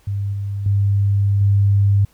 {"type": "tone with level steps", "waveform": "sine", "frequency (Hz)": 100, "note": "G2", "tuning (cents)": 35, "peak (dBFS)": [-19, -21, -13, -11], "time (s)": [0.07, 2.05], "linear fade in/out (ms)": 5, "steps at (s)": [0.33, 0.66, 1.41], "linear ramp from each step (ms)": 2, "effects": ["pink hiss -56 dBFS RMS until 2.13 s"]}